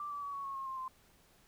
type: tone with pitch steps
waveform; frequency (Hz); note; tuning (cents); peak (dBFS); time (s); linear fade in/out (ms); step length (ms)
sine; 1174.7 / 1154.5 / 1134.7 / 1115.2 / 1096 / 1077.2 / 1058.7 / 1040.5; D6 / D6 / C#6 / C#6 / C#6 / C#6 / C6 / C6; 0 / -30 / +40 / +10 / -20 / -50 / +20 / -10; -38; 0-0.88; 2; 110
effects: pink hiss -66 dBFS RMS until 1.47 s